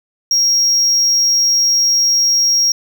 triangle tone, 5600 Hz, F8, 4 cents sharp, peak -9 dBFS, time 0.31-2.72 s, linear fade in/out 2 ms, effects none

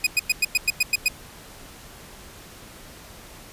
sawtooth tone bursts, 2489 Hz, D#7, in tune, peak -13 dBFS, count 9, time 0.04-1.084 s, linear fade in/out 5 ms, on 28 ms, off 99 ms, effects pink hiss -44 dBFS RMS until 3.52 s + resampled to 32000 Hz

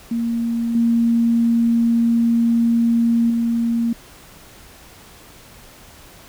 sine tone with level steps, 232.5 Hz, A#3, 4 cents flat, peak -18 / -13 / -16 dBFS, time 0.11-3.93 s, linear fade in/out 5 ms, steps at 0.75 / 3.3 s, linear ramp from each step 2 ms, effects pink hiss -44 dBFS RMS until 6.28 s

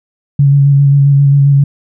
sine tone with vibrato, 140.4 Hz, C#3, 22 cents sharp, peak -4 dBFS, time 0.39-1.64 s, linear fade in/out 5 ms, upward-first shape square, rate 7.5 Hz, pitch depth 17 cents each way, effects none

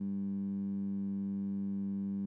15% pulse tone with band-pass filter, 98.7 Hz, G2, 12 cents sharp, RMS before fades -36 dBFS, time 0-2.26 s, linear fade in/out 10 ms, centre 200 Hz, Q 6.3, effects none

